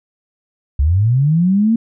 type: linear sweep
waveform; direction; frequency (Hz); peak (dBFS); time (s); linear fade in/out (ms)
sine; up; 64.4 to 233.1; -10; 0.79-1.76; 5
effects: none